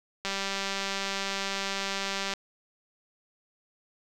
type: click train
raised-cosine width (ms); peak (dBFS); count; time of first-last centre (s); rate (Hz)
0.2; -14; 410; 0.25-2.337; 196
effects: none